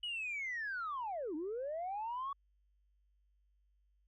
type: linear two-way sweep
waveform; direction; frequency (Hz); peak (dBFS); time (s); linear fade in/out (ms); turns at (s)
sine; down then up; 2963 to 291.3 to 1137; -36; 0.03-2.33; 5; 1.35
effects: tanh soft clip ceiling -34 dBFS + added 50 Hz sine -70 dBFS peak until 4.07 s